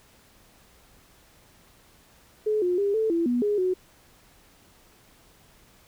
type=tone with pitch steps; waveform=sine; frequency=427.7 / 357.5 / 402.3 / 440.8 / 336.1 / 243.4 / 414.3 / 368.4 Hz; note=A4 / F4 / G4 / A4 / E4 / B3 / G#4 / F#4; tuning=-49 / +41 / +45 / +3 / +34 / -25 / -4 / -7 cents; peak=-21 dBFS; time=2.46-3.74 s; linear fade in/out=10 ms; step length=160 ms; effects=pink hiss -57 dBFS RMS until 5.87 s